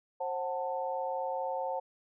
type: chord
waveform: sine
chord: F# diminished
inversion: second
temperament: just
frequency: 532.8 / 740 / 888 Hz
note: C5 / F#5 / A5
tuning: +31 / 0 / +16 cents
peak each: -35 / -37 / -36 dBFS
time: 0.2-1.8 s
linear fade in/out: 10 ms
effects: none